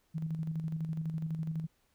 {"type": "tone with tremolo", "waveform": "sine", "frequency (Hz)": 160, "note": "D#3", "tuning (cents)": 49, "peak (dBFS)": -31, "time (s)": [0.14, 1.67], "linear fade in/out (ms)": 20, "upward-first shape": "square", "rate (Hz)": 12, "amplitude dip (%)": 45, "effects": ["pink hiss -73 dBFS RMS until 1.94 s"]}